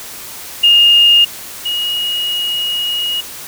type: tone pair in turn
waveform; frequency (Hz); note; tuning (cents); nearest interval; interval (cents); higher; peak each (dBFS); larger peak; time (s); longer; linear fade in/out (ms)
sine; 2837 / 2882; F7 / F#7; +27 / -46; unison; 27; second; -5 / -15; first; 0.63-1.25 / 1.65-3.21; second; 10
effects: white hiss -30 dBFS RMS until 3.47 s